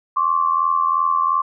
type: tone pair together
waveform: sine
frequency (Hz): 1064.2 / 1147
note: C6 / D6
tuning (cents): +29 / -41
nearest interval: minor second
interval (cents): 130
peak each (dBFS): -18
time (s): 0.16-1.42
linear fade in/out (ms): 10
effects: none